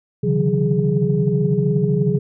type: tone cluster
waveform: sine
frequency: 135.1 / 147.5 / 163.7 / 186.6 / 415.5 Hz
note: C#3 / D3 / E3 / F#3 / G#4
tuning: -44 / +8 / -12 / +15 / +1 cents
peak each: -21 dBFS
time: 0.23-2.19 s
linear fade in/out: 10 ms
effects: tanh soft clip ceiling -3 dBFS